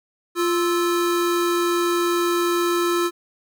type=tone pair together; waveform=square; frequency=348.1 / 1314.3 Hz; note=F4 / E6; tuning=-6 / -6 cents; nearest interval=octave + major seventh; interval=2300 cents; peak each=-20 / -26 dBFS; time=0.35-3.11 s; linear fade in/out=50 ms; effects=none